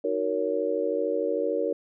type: chord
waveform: sine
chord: D# minor seventh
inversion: none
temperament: just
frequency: 311.1 / 373.4 / 466.7 / 560 Hz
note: D#4 / F#4 / A#4 / C#5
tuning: 0 / +16 / +2 / +18 cents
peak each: -32 / -32 / -27 / -29 dBFS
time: 0.04-1.73 s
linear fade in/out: 5 ms
effects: none

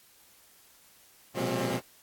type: tone cluster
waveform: 15% pulse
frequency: 119.3 / 128.9 / 178.6 / 206 / 267.5 Hz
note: A#2 / C3 / F3 / G#3 / C4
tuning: +41 / -26 / +39 / -14 / +38 cents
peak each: -29 dBFS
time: 1.34-1.81 s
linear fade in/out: 50 ms
effects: white hiss -59 dBFS RMS until 2.02 s + AAC 64 kbps

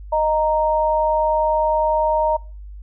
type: tone pair together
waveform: sine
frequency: 620.7 / 930 Hz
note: D#5 / A#5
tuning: -4 / -4 cents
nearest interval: perfect fifth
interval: 700 cents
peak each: -18 dBFS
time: 0.12-2.37 s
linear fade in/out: 10 ms
effects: noise-tail reverb RT60 0.4 s tail -25 dB re dry + added 50 Hz sine -33 dBFS peak until 2.82 s

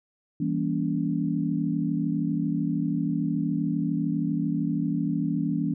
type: chord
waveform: sine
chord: E diminished seventh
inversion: none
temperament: just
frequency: 164.81 / 197.78 / 237.3 / 284.8 Hz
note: E3 / G3 / Bb3 / Db4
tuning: 0 / +16 / +31 / +47 cents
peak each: -28 / -31 / -30 / -28 dBFS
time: 0.4-5.74 s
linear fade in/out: 5 ms
effects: none

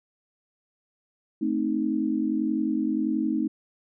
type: chord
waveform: sine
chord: A diminished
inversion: none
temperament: equal with one note detuned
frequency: 220 / 261.6 / 312.2 Hz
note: A3 / C4 / Eb4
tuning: 0 / 0 / +6 cents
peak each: -28 / -28 / -26 dBFS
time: 1.41-3.48 s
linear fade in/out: 10 ms
effects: none

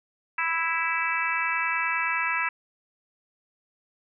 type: harmonic tone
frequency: 329.6 Hz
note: E4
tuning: in tune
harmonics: 3 / 4 / 5 / 6 / 7 / 8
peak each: -31 / -31 / -31 / -31 / -31 / -31 dBFS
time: 0.38-2.49 s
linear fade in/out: 5 ms
effects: none

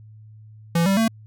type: tone with pitch steps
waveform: square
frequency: 168.6 / 194.79 / 225.1 Hz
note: E3 / G3 / A3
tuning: +39 / -11 / +40 cents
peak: -17 dBFS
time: 0.75-1.08 s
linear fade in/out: 5 ms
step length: 110 ms
effects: added 108 Hz sine -42 dBFS peak until 1.26 s

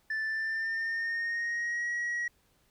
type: tone with pitch glide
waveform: sine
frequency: 1760 to 1908.2 Hz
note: A6 to A#6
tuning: 0 to +40 cents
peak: -27 dBFS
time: 0.1-2.28 s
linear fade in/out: 5 ms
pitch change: +140 cents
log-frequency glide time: 0.24-1.9 s
effects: tanh soft clip ceiling -29 dBFS + pink hiss -69 dBFS RMS until 2.7 s

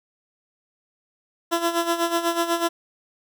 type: tone with tremolo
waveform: 15% pulse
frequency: 338.3 Hz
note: E4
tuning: 45 cents sharp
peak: -12 dBFS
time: 1.51-2.69 s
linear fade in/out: 20 ms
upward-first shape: sine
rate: 8.1 Hz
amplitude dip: 70%
effects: none

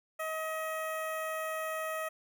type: tone with notch filter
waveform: 15% pulse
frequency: 634 Hz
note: D#5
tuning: 32 cents sharp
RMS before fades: -36 dBFS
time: 0.19-2.09 s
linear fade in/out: 10 ms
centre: 4700 Hz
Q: 0.56
effects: none

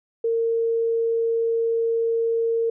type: tone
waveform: sine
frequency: 458.3 Hz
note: A#4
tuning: 29 cents flat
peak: -19 dBFS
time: 0.24-2.7 s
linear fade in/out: 5 ms
effects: none

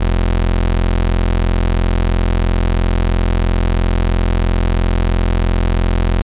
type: tone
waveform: 30% pulse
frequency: 43 Hz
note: F1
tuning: 26 cents flat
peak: -9 dBFS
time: 0-6.22 s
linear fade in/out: 10 ms
effects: resampled to 8000 Hz

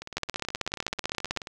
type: two click trains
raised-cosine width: 0.2 ms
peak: -20 / -10 dBFS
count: 28 / 20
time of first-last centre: 0.02-1.472 / 0.17-1.373 s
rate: 18.6 / 15.8 Hz
effects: none

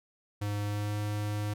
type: tone with pitch glide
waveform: square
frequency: 103.1 to 104.42 Hz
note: G#2 to G#2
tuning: -12 to +10 cents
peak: -31 dBFS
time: 0.41-1.54 s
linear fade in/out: 10 ms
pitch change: +22 cents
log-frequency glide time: 0.64-0.98 s
effects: none

